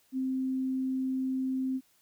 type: tone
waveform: sine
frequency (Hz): 261.5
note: C4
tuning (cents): -1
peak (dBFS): -28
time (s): 0.12-1.81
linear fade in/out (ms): 50
effects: white hiss -67 dBFS RMS until 2.01 s